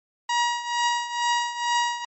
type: tone with tremolo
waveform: sawtooth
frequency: 955 Hz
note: A#5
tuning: 42 cents sharp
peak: -15 dBFS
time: 0.29-2.05 s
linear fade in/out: 5 ms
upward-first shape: triangle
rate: 2.2 Hz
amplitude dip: 80%
effects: MP3 32 kbps